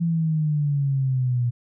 sine exponential sweep, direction down, 170 to 119.5 Hz, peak -19 dBFS, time 0-1.51 s, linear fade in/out 20 ms, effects none

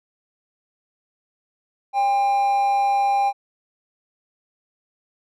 triangle tone with amplitude modulation, 800 Hz, G5, 35 cents sharp, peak -13 dBFS, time 1.93-3.33 s, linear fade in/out 50 ms, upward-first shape sine, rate 238 Hz, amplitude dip 35%, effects none

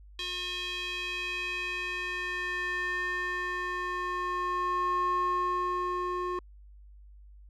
square tone with band-pass filter sweep, 360 Hz, F#4, 47 cents flat, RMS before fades -32 dBFS, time 0.19-6.39 s, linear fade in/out 2 ms, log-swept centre 3400 to 800 Hz, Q 3.7, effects added 50 Hz sine -49 dBFS peak until 7.49 s

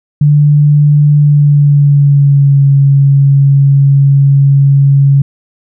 sine tone with pitch glide, 147.1 to 139.08 Hz, D3 to C#3, +3 to +6 cents, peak -3 dBFS, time 0.21-5.22 s, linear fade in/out 5 ms, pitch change -97 cents, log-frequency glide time 1.17-2.65 s, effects none

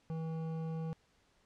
triangle tone with hard clipping, 161.5 Hz, E3, 35 cents flat, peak -38 dBFS, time 0.1-0.93 s, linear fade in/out 0 ms, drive 15 dB, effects pink hiss -71 dBFS RMS until 1.45 s + low-pass 7000 Hz 12 dB/octave

